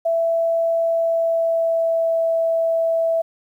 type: tone with pitch glide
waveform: sine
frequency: 664 to 658.7 Hz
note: E5 to E5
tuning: +12 to -1 cents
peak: -16 dBFS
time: 0.05-3.22 s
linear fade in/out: 10 ms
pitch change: -13 cents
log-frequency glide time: 0.8-2.2 s
effects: 9-bit